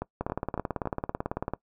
two click trains, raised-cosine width 1 ms, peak -15 / -17 dBFS, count 25 / 4, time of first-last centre 0.21-1.536 / 0.02-0.856 s, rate 18.1 / 3.59 Hz, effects noise-tail reverb RT60 0.1 s tail -21 dB re dry

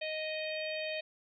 harmonic tone, 623 Hz, D#5, 2 cents sharp, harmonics 1 / 3 / 4 / 5 / 6 / 7, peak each -37 / -45 / -40 / -46 / -47 / -48 dBFS, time 0.01-1.01 s, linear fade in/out 10 ms, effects none

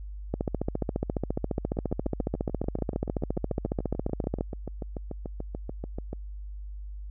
two click trains, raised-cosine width 2 ms, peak -21 / -14 dBFS, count 31 / 60, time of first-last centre 1.77-6.13 / 0.34-4.409 s, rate 6.88 / 14.5 Hz, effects added 50 Hz sine -36 dBFS peak until 7.1 s

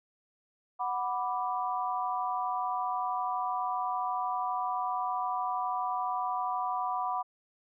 sine chord, B minor, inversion second, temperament equal, 740 / 987.8 / 1174.7 Hz, F#5 / B5 / D6, 0 / 0 / 0 cents, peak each -33 / -33 / -35 dBFS, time 0.79-7.23 s, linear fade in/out 20 ms, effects none

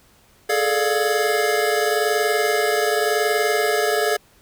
square tone cluster, 421.6 / 442.5 / 594 / 703 / 1675 Hz, G#4 / A4 / D5 / F5 / G#6, +26 / +10 / +20 / +11 / +14 cents, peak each -23 / -25 / -27 / -25 / -26 dBFS, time 0.49-4.17 s, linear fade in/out 10 ms, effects pink hiss -55 dBFS RMS until 4.41 s

